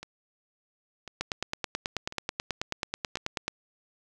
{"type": "two click trains", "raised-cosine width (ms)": 0.2, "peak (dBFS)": [-23, -12], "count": [4, 22], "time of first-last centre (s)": [[0.03, 3.171], [1.21, 3.48]], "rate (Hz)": [0.955, 9.25], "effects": []}